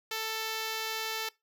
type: tone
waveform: 5% pulse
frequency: 442.1 Hz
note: A4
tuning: 8 cents sharp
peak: -21 dBFS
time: 0.11-1.29 s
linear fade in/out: 5 ms
effects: noise-tail reverb RT60 0.2 s tail -21 dB re dry